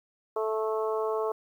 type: harmonic tone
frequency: 218.8 Hz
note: A3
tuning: 9 cents flat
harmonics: 2 / 3 / 4 / 5 / 6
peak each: -28 / -34 / -37 / -35 / -42 dBFS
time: 0.36-1.32 s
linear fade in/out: 5 ms
effects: 10-bit